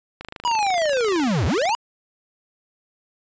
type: click train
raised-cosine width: 0.3 ms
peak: -17 dBFS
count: 40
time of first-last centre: 0.21-1.693 s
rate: 26.3 Hz
type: linear two-way sweep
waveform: square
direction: down then up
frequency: 984 to 71.1 to 984 Hz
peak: -19 dBFS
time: 0.45-1.75 s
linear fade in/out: 0 ms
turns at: 1.46 s
effects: resampled to 16000 Hz